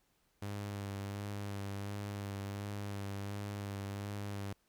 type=tone with vibrato; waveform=sawtooth; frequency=100.7 Hz; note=G2; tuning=47 cents sharp; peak=-35 dBFS; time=0.42-4.53 s; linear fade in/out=5 ms; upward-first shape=sine; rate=1.4 Hz; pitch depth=25 cents each way; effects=pink hiss -75 dBFS RMS until 4.68 s